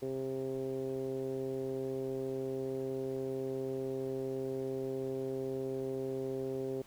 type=tone with low-pass filter; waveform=10% pulse; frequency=132.6 Hz; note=C3; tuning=23 cents sharp; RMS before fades=-37 dBFS; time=0.02-6.82 s; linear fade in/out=5 ms; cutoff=430 Hz; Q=3.6; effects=pink hiss -60 dBFS RMS until 6.86 s